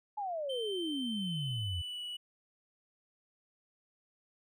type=exponential sweep; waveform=sine; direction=down; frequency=862 to 82 Hz; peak=-34 dBFS; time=0.17-1.82 s; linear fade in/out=10 ms
type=tone with pitch glide; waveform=triangle; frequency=3105 to 2943 Hz; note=G7 to F#7; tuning=-17 to -10 cents; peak=-37 dBFS; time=0.49-2.17 s; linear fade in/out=10 ms; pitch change=-93 cents; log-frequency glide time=1.11-2.03 s
effects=none